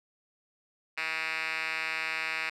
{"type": "tone with band-pass filter", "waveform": "5% pulse", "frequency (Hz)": 160, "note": "D#3", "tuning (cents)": 49, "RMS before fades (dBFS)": -33, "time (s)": [0.97, 2.5], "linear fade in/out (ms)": 10, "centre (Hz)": 2600, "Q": 4, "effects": []}